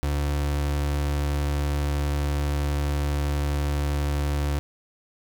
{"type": "tone", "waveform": "35% pulse", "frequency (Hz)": 72.3, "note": "D2", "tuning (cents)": -27, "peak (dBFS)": -21, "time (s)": [0.03, 4.59], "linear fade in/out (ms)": 0, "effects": []}